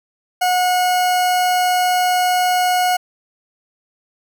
40% pulse tone, 727 Hz, F#5, 31 cents flat, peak -13 dBFS, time 0.41-2.97 s, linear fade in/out 10 ms, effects none

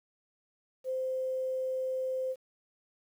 sine tone with quantisation, 519 Hz, C5, 14 cents flat, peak -30 dBFS, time 0.84-2.36 s, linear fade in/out 50 ms, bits 10, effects none

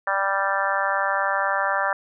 harmonic tone, 196 Hz, G3, in tune, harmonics 3 / 4 / 5 / 6 / 7 / 8 / 9, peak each -28 / -28 / -28 / -28 / -28 / -28 / -28 dBFS, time 0.07-1.93 s, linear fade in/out 2 ms, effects none

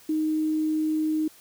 sine tone with quantisation, 311.1 Hz, D#4, in tune, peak -22 dBFS, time 0.09-1.28 s, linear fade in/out 5 ms, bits 8, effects white hiss -53 dBFS RMS until 1.4 s

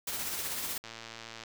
white noise with tremolo, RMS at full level -34 dBFS, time 0.07-0.78 s, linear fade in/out 5 ms, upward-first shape triangle, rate 16 Hz, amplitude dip 40%
click train, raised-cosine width 0.2 ms, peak -26 dBFS, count 69, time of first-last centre 0.84-1.436 s, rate 114 Hz
effects none

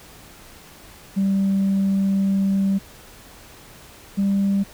sine tone pair in turn, 195.1 / 197.71 Hz, G3 / G3, -8 / +15 cents, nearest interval unison, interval 23 cents, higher second, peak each -15 dBFS, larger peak neither, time 1.16-2.79 / 4.17-4.64 s, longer first, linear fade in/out 20 ms, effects tanh soft clip ceiling -14 dBFS + pink hiss -45 dBFS RMS until 4.73 s

